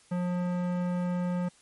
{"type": "tone with tanh clipping", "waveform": "sine", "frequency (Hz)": 178.2, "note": "F3", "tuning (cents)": 35, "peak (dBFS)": -29, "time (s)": [0.11, 1.49], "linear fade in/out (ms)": 10, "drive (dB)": 17, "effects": ["white hiss -60 dBFS RMS until 1.61 s", "MP3 48 kbps"]}